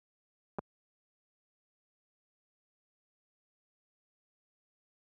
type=clicks; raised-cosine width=1 ms; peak=-22 dBFS; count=2; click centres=0.586 / 0.591 s; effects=high-pass 80 Hz 12 dB/octave